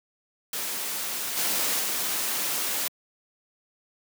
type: noise with level steps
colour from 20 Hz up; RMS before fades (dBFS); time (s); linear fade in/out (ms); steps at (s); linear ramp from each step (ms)
white; -31 / -26 / -28; 0.53-2.88; 2; 1.36 / 1.79; 20
effects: high-pass 200 Hz 12 dB/octave